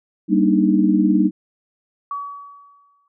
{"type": "chord", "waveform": "sine", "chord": "Eb major seventh", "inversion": "first", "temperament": "just", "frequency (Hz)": [194.45, 233.3, 291.7, 311.1], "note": ["G3", "Bb3", "D4", "Eb4"], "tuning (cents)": [-14, 2, -12, 0], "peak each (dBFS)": [-17, -20, -20, -17], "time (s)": [0.28, 1.31], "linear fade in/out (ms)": 50}
{"type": "tone with exponential decay", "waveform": "sine", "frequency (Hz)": 1136, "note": "C#6", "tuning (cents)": 42, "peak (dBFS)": -22, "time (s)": [2.11, 3.08], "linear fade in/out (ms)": 2, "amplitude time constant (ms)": 210}
{"effects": []}